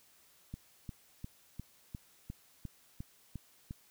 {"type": "click train", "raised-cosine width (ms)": 5, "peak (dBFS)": -29, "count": 10, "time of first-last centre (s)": [0.54, 3.709], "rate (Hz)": 2.84, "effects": ["white hiss -65 dBFS RMS until 3.9 s"]}